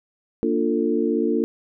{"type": "chord", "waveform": "sine", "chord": "Bb major seventh", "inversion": "none", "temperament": "equal with one note detuned", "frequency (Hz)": [233.1, 293.7, 349.2, 446.4], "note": ["Bb3", "D4", "F4", "A4"], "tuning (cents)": [0, 0, 0, 25], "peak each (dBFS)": -24, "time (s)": [0.43, 1.44], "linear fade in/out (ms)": 0, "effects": []}